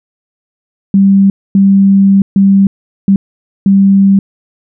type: tone bursts at uneven times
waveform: sine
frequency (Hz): 196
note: G3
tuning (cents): 0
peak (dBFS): -3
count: 5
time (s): 0.94-1.3 / 1.55-2.22 / 2.36-2.67 / 3.08-3.16 / 3.66-4.19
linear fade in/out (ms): 2
effects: none